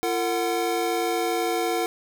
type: tone cluster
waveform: square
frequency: 342 / 454.3 / 738 Hz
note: F4 / A#4 / F#5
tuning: -36 / -45 / -5 cents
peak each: -28 dBFS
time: 0.03-1.86 s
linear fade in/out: 0 ms
effects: none